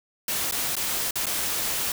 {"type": "noise with dropouts", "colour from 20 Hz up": "white", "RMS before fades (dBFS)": -27, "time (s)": [0.28, 1.92], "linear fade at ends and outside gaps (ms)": 2, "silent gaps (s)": [[0.512, 0.522], [0.754, 0.766], [1.109, 1.156], [1.258, 1.266]], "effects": []}